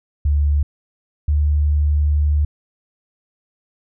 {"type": "tone pair in turn", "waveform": "sine", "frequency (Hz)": [72.8, 74.03], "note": ["D2", "D2"], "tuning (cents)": [-15, 14], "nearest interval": "unison", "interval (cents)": 29, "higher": "second", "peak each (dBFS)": -13, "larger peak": "neither", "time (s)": [[0.25, 0.63], [1.28, 2.45]], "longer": "second", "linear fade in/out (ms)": 5, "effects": []}